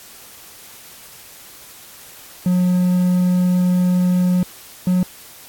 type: tone pair in turn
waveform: triangle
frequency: 180.5 / 181.86 Hz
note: F#3 / F#3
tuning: -43 / -30 cents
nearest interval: unison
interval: 13 cents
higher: second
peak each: -11 / -11 dBFS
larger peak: neither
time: 2.46-4.43 / 4.87-5.03 s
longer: first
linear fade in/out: 2 ms
effects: white hiss -41 dBFS RMS until 5.48 s + AAC 64 kbps